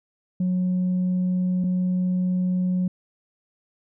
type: tone pair in turn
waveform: sine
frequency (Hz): 182.4 / 182.4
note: F#3 / F#3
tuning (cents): -24 / -24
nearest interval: unison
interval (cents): 0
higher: neither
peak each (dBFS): -18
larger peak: neither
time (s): 0.4-1.64 / 1.64-2.88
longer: neither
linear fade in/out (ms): 5
effects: tanh soft clip ceiling -18 dBFS